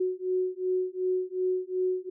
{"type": "beating tone pair", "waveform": "sine", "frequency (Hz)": [367.6, 370.3], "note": ["F#4", "F#4"], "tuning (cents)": [-11, 1], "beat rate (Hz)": 2.7, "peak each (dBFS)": -29, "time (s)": [0, 2.1], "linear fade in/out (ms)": 10, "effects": []}